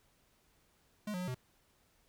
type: tone with pitch steps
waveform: square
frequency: 210.3 / 180.7 / 181.7 / 126.8 Hz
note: G#3 / F#3 / F#3 / B2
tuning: +22 / -41 / -31 / +46 cents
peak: -37 dBFS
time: 1.07-1.346 s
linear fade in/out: 5 ms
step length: 69 ms
effects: pink hiss -71 dBFS RMS until 2.08 s